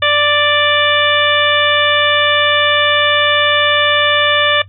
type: harmonic tone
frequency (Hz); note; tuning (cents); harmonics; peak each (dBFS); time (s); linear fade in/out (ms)
588; D5; +2; 1 / 2 / 3 / 4 / 5 / 6; -16 / -17 / -16 / -20 / -18 / -16; 0.02-4.62; 5
effects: noise-tail reverb RT60 0.1 s tail -17 dB re dry + added 97 Hz sine -35 dBFS peak until 4.68 s